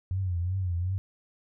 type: tone with vibrato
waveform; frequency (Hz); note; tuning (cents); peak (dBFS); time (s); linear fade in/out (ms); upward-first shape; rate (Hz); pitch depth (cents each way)
sine; 90.7; F#2; -34; -26; 0.11-0.98; 0; triangle; 2.7; 120
effects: none